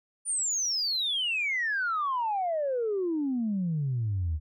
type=exponential sweep; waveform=sine; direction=down; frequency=9400 to 73.42 Hz; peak=-25 dBFS; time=0.25-4.4 s; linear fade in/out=50 ms; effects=tanh soft clip ceiling -22 dBFS